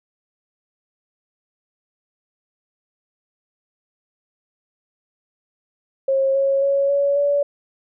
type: tone with pitch steps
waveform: sine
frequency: 539 / 547.2 / 555.4 / 563.8 / 572.4 Hz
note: C#5 / C#5 / C#5 / C#5 / D5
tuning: -49 / -23 / +3 / +29 / -45 cents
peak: -15 dBFS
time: 6.08-7.43 s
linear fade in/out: 5 ms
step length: 270 ms
effects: none